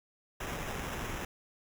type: noise with sample-and-hold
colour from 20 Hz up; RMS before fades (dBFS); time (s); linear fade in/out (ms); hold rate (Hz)
pink; -38; 0.4-1.25; 5; 4410
effects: none